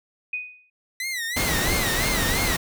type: tone with exponential decay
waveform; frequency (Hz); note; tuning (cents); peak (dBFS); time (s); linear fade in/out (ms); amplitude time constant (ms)
sine; 2489; D#7; 0; -23; 0.33-0.7; 5; 80
type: tone with vibrato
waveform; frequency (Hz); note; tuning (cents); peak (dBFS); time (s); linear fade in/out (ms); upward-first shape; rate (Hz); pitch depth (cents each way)
sawtooth; 1975.5; B6; 0; -23; 1-2.56; 2; sine; 3; 140
type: noise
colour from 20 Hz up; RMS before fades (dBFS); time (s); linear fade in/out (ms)
pink; -24; 1.36-2.57; 10
effects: none